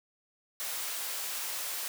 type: high-pass noise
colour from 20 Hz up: white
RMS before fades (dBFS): -36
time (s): 0.6-1.88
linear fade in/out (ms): 0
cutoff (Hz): 530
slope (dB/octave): 12
effects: none